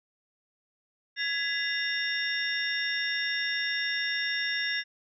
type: tone cluster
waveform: sine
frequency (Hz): 1673 / 2000 / 2811 / 3649 / 5500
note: G#6 / B6 / F7 / A#7 / F8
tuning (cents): +12 / +21 / +11 / -38 / -27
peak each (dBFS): -31 / -33 / -37 / -35 / -36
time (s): 1.16-4.84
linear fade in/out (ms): 50
effects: none